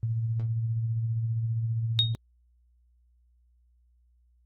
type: tone with tremolo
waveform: sine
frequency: 113.8 Hz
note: A#2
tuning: 41 cents flat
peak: -24 dBFS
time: 0.03-2.15 s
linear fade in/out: 0 ms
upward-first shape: sine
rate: 15 Hz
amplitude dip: 35%
type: tone with exponential decay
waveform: sine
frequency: 3732 Hz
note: A#7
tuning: 1 cent sharp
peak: -16 dBFS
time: 1.99-2.16 s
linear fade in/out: 0 ms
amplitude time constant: 35 ms
effects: added 60 Hz sine -61 dBFS peak until 4.45 s + Opus 24 kbps